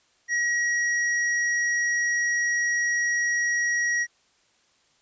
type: tone with hard clipping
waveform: sine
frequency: 1905 Hz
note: A#6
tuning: 37 cents sharp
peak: -23 dBFS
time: 0.28-4.07 s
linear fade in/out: 50 ms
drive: 18 dB
effects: white hiss -64 dBFS RMS until 5.01 s + resampled to 16000 Hz